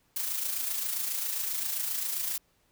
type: noise with amplitude modulation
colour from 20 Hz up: blue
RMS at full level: -30 dBFS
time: 0.16-2.38 s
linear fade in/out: 5 ms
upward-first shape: sine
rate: 27.5 Hz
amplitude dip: 45%
effects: pink hiss -69 dBFS RMS until 2.71 s